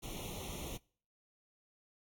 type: noise with comb filter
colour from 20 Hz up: pink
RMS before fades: -44 dBFS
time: 0.02-0.78 s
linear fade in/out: 20 ms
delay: 0.31 ms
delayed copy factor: +0.95
effects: noise-tail reverb RT60 0.5 s tail -25 dB re dry + AAC 64 kbps